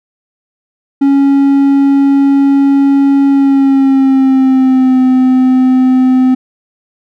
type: tone with pitch glide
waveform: triangle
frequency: 277.2 to 257.1 Hz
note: C#4 to C4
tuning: 0 to -30 cents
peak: -3 dBFS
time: 1.01-6.35 s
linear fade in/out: 10 ms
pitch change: -130 cents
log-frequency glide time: 3.28-5 s
effects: none